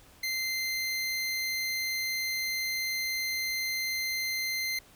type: tone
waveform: 25% pulse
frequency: 2079 Hz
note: C7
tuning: 12 cents flat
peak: -26 dBFS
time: 0.23-4.79 s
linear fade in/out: 5 ms
effects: pink hiss -57 dBFS RMS until 4.95 s